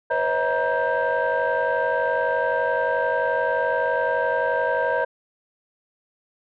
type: tone cluster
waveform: sine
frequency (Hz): 495.4 / 547 / 638 / 946 / 1576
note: B4 / C#5 / D#5 / A#5 / G6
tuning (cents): +5 / -23 / +43 / +25 / +9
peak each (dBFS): -25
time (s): 0.1-5.05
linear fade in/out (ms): 10
effects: tanh soft clip ceiling -13 dBFS